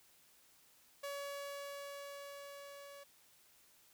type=tone with level ramp; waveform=sawtooth; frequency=565 Hz; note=C#5; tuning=33 cents sharp; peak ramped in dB=-37 to -48 dBFS; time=1.03-3.04 s; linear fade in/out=10 ms; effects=white hiss -67 dBFS RMS until 3.93 s